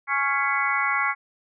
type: harmonic tone with a mistuned harmonic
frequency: 277.2 Hz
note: C#4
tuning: in tune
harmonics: 3 / 4 / 5 / 6 / 7 / 8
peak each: -31 / -26 / -27 / -31 / -27 / -28 dBFS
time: 0.07-1.15 s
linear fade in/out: 50 ms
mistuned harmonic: 7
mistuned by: +53 cents
effects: none